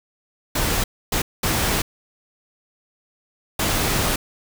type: noise bursts at uneven times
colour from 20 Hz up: pink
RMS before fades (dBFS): -21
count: 4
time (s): 0.55-0.84 / 1.12-1.22 / 1.43-1.82 / 3.59-4.16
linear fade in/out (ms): 5
effects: none